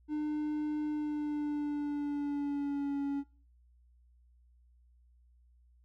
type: tone with pitch glide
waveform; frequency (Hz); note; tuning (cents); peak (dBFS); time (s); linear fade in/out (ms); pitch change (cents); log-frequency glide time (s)
triangle; 301.3 to 281.1; D4 to C#4; +44 to +24; -29; 0.08-3.24; 50; -120; 0.85-3.01
effects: noise-tail reverb RT60 0.4 s tail -19 dB re dry + added 60 Hz sine -61 dBFS peak until 5.84 s